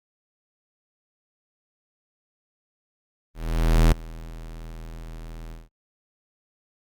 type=tone with ADSR envelope; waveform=square; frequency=40.7 Hz; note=E1; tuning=21 cents flat; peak=-13 dBFS; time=3.34-5.69 s; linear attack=580 ms; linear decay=4 ms; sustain=-23 dB; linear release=180 ms; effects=Opus 32 kbps